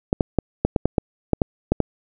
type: clicks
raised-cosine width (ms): 2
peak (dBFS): -3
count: 11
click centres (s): 0.129 / 0.208 / 0.387 / 0.65 / 0.762 / 0.856 / 0.982 / 1.333 / 1.418 / 1.72 / 1.803
effects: none